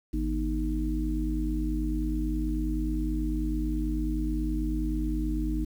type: harmonic tone with a mistuned harmonic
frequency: 51.91 Hz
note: G#1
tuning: in tune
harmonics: 1 / 3 / 5 / 6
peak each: -28 / -38 / -35 / -31 dBFS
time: 0.13-5.65 s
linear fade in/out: 10 ms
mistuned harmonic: 5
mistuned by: -120 cents
effects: 9-bit